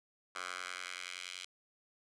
10% pulse tone with high-pass filter sweep, 90.5 Hz, F#2, 38 cents flat, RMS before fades -44 dBFS, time 0.35-1.45 s, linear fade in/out 5 ms, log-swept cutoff 1200 to 2900 Hz, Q 1.6, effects resampled to 22050 Hz

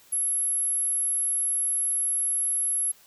sine tone, 11175 Hz, F9, in tune, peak -23 dBFS, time 0.12-2.92 s, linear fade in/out 10 ms, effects white hiss -56 dBFS RMS until 3.06 s

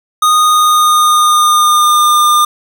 square tone with pitch glide, 1238 to 1204.8 Hz, D#6 to D6, -9 to +44 cents, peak -7 dBFS, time 0.22-2.45 s, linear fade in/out 5 ms, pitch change -47 cents, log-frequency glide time 0.33-2.17 s, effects none

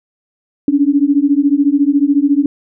sine beating tone pair, 277.8 / 291.8 Hz, C#4 / D4, +4 / -11 cents, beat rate 14 Hz, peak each -12 dBFS, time 0.68-2.46 s, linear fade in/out 2 ms, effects none

